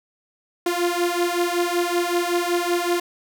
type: beating tone pair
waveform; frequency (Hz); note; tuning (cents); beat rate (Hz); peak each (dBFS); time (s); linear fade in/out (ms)
sawtooth; 346.6 / 351.9; F4 / F4; -13 / +13; 5.3; -19; 0.66-3; 5
effects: none